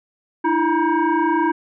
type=tone with frequency modulation; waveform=sine; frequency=305.6 Hz; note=D#4; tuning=31 cents flat; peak=-15 dBFS; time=0.44-1.52 s; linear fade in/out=10 ms; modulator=641 Hz; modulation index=1.6; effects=none